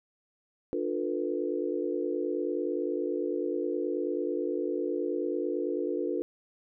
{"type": "chord", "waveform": "sine", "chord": "B half-diminished seventh", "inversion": "first", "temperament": "just", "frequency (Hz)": [296.3, 355.6, 444.5, 493.9], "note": ["D4", "F4", "A4", "B4"], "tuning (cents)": [15, 31, 18, 0], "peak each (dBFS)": [-34, -32, -34, -35], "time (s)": [0.73, 6.22], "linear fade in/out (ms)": 0, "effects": []}